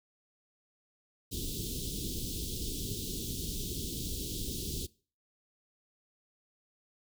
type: band-stop noise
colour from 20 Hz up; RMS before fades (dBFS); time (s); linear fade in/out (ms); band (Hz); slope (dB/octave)
pink; -37; 1.31-4.87; 20; 430 to 3200; 48
effects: noise-tail reverb RT60 0.4 s tail -22 dB re dry